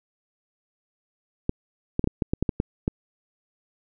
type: clicks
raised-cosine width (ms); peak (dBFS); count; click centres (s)
3; -9; 10; 1.494 / 1.994 / 2.042 / 2.074 / 2.222 / 2.335 / 2.426 / 2.492 / 2.601 / 2.879
effects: none